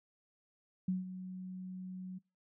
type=tone with ADSR envelope; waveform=sine; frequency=185 Hz; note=F#3; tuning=in tune; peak=-29 dBFS; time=0.88-2.19 s; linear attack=5 ms; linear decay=160 ms; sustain=-12 dB; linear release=16 ms; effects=noise-tail reverb RT60 0.3 s tail -26 dB re dry